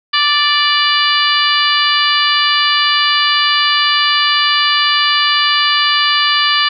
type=harmonic tone; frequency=586 Hz; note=D5; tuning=4 cents flat; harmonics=2 / 3 / 4 / 5 / 6 / 7 / 8; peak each=-16 / -17 / -21 / -16 / -19 / -21 / -19 dBFS; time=0.13-6.69 s; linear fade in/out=10 ms; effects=none